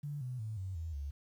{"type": "tone with pitch steps", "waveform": "sine", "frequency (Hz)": [145.5, 125.94, 109, 94.35, 81.66, 70.68], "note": ["D3", "B2", "A2", "F#2", "E2", "C#2"], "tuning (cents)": [-16, 34, -16, 34, -16, 34], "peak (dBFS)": -37, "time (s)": [0.03, 1.11], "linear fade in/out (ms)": 10, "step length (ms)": 180, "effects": ["11-bit"]}